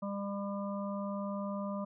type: harmonic tone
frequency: 200 Hz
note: G3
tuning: 35 cents sharp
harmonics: 1 / 3 / 5 / 6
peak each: -36 / -40 / -45 / -46 dBFS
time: 0.02-1.85 s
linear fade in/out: 10 ms
effects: none